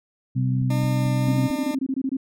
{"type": "harmonic tone", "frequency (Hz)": 64, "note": "C2", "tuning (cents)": -38, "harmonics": [2, 3, 4], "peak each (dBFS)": [-20, -29, -28], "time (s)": [0.35, 1.48], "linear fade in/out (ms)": 20}
{"type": "click train", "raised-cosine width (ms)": 5, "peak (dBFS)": -27, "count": 5, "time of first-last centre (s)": [0.62, 1.503], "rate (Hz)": 4.53}
{"type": "tone with vibrato", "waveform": "20% pulse", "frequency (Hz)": 301.4, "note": "D4", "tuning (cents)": 45, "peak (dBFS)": -23, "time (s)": [0.7, 1.75], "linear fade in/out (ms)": 5, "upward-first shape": "triangle", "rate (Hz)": 1.8, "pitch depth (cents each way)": 9}
{"type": "tone bursts", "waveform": "sine", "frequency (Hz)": 266.2, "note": "C4", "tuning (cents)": 30, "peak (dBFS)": -21, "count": 12, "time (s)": [1.28, 2.169], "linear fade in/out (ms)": 5, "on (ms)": 53, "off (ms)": 23}
{"effects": []}